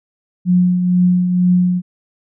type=tone with tremolo; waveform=sine; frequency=179.8 Hz; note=F#3; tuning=49 cents flat; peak=-8 dBFS; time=0.45-1.82 s; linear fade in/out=50 ms; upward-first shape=triangle; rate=2.1 Hz; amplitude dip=50%; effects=none